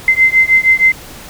sine beating tone pair, 2069 / 2075.4 Hz, C7 / C7, -20 / -15 cents, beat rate 6.4 Hz, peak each -10 dBFS, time 0.08-0.92 s, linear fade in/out 2 ms, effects pink hiss -33 dBFS RMS until 1.29 s

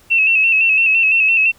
sine tone with vibrato, 2637 Hz, E7, in tune, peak -10 dBFS, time 0.1-1.52 s, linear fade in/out 20 ms, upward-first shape square, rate 5.9 Hz, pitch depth 43 cents each way, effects pink hiss -50 dBFS RMS until 1.58 s

